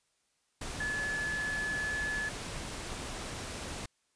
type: tone in noise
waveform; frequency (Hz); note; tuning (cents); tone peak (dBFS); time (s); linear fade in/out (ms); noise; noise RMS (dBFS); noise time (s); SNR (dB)
sine; 1718; A6; -42; -32; 0.8-2.29; 5; pink; -40; 0.61-3.86; +5
effects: white hiss -75 dBFS RMS until 4.15 s + resampled to 22050 Hz